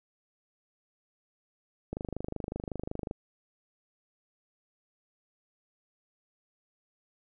click train, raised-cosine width 2 ms, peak -21 dBFS, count 31, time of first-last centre 1.93-3.111 s, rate 25.4 Hz, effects none

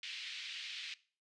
white band-pass noise, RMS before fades -45 dBFS, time 0.03-0.94 s, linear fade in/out 2 ms, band 2200 to 3900 Hz, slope 24 dB/octave, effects noise-tail reverb RT60 0.4 s tail -19 dB re dry + resampled to 22050 Hz

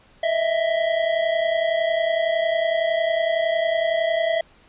square tone pair together, 632.1 / 663 Hz, D#5 / E5, +27 / +10 cents, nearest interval minor second, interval 83 cents, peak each -25 / -21 dBFS, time 0.23-4.41 s, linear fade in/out 5 ms, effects pink hiss -54 dBFS RMS until 4.68 s + resampled to 8000 Hz

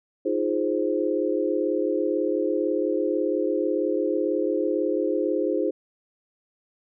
sine chord, F minor seventh, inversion third, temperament equal, 311.1 / 349.2 / 415.3 / 523.3 Hz, Eb4 / F4 / Ab4 / C5, 0 / 0 / 0 / 0 cents, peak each -27 dBFS, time 0.25-5.71 s, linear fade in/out 10 ms, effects none

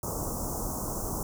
pink band-stop noise, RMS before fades -33 dBFS, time 0.03-1.23 s, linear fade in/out 2 ms, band 1200 to 5900 Hz, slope 48 dB/octave, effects none

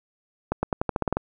accelerating click train, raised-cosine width 1 ms, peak -9 dBFS, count 10, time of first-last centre 0.52-1.17 s, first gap 110 ms, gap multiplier 0.89, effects none

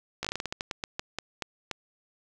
slowing click train, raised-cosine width 0.2 ms, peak -14 dBFS, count 16, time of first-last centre 0.23-1.713 s, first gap 16 ms, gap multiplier 1.23, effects none

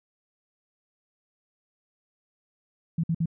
sine tone bursts, 164.81 Hz, E3, in tune, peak -22 dBFS, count 3, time 2.98-3.258 s, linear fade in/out 5 ms, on 56 ms, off 55 ms, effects none

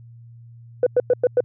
sine tone bursts, 495.2 Hz, B4, 5 cents sharp, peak -11 dBFS, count 5, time 0.83-1.405 s, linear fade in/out 2 ms, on 35 ms, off 100 ms, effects tanh soft clip ceiling -9 dBFS + added 117 Hz sine -41 dBFS peak until 1.44 s

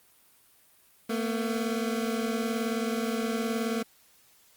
25% pulse beating tone pair, 224.5 / 243.5 Hz, A3 / B3, +35 / -24 cents, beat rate 19 Hz, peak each -25 / -30 dBFS, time 1.09-3.83 s, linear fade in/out 10 ms, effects white hiss -61 dBFS RMS until 4.56 s + Opus 32 kbps

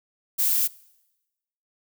violet noise, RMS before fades -22 dBFS, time 0.38-0.68 s, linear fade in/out 20 ms, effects noise-tail reverb RT60 1.0 s tail -23 dB re dry

